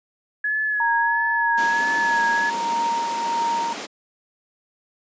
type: tone with vibrato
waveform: sine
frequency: 1689 Hz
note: G#6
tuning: 29 cents sharp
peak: -20 dBFS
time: 0.44-2.5 s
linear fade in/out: 5 ms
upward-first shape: sine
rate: 1.5 Hz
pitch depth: 39 cents each way
type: tone with tremolo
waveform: sine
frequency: 930 Hz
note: A#5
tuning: 4 cents flat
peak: -19 dBFS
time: 0.8-3.73 s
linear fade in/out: 2 ms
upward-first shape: sine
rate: 1.6 Hz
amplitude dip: 40%
type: high-pass noise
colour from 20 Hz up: pink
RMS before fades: -32 dBFS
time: 1.57-3.87 s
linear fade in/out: 20 ms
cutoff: 190 Hz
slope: 48 dB/octave
effects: resampled to 16000 Hz